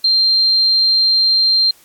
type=tone; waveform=sine; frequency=4169 Hz; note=C8; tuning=7 cents flat; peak=-10 dBFS; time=0.04-1.71 s; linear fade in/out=5 ms; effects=white hiss -49 dBFS RMS until 1.84 s + AAC 64 kbps